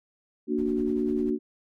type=chord; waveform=sine; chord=Bb augmented; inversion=none; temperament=equal; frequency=233.1 / 293.7 / 370 Hz; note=Bb3 / D4 / F#4; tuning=0 / 0 / 0 cents; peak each=-28 dBFS; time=0.47-1.39 s; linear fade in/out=50 ms
type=noise with tremolo; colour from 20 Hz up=brown; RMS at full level=-43 dBFS; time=0.57-1.31 s; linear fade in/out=20 ms; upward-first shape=triangle; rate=10 Hz; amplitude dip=75%
effects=none